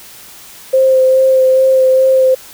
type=tone with vibrato; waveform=sine; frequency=523.3 Hz; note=C5; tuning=in tune; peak=-6 dBFS; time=0.73-2.35 s; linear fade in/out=10 ms; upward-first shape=sine; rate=2.4 Hz; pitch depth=14 cents each way; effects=white hiss -36 dBFS RMS until 2.53 s